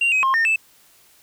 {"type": "tone with pitch steps", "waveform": "sine", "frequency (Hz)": [2767, 2533, 1065, 1822, 2632], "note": ["F7", "D#7", "C6", "A#6", "E7"], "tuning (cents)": [-17, 30, 30, -40, -3], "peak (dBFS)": -13, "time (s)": [0.01, 0.56], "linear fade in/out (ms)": 5, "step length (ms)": 110, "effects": ["tanh soft clip ceiling -14 dBFS", "white hiss -54 dBFS RMS until 1.22 s"]}